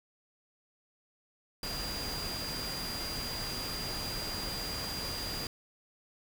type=tone in noise; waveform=sine; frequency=4800 Hz; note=D8; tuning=37 cents sharp; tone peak=-38 dBFS; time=1.63-5.47 s; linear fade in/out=2 ms; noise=pink; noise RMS=-39 dBFS; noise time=1.63-5.47 s; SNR=-2 dB; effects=none